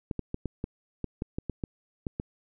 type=clicks; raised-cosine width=3 ms; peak=-18 dBFS; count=12; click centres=0.112 / 0.193 / 0.344 / 0.457 / 0.641 / 1.043 / 1.221 / 1.385 / 1.497 / 1.638 / 2.068 / 2.199 s; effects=none